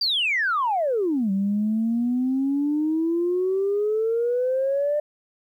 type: exponential two-way sweep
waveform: sine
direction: down then up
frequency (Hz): 4817 to 191.6 to 600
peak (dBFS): -19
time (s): 0.01-5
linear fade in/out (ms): 5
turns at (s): 1.31
effects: tanh soft clip ceiling -15 dBFS + 10-bit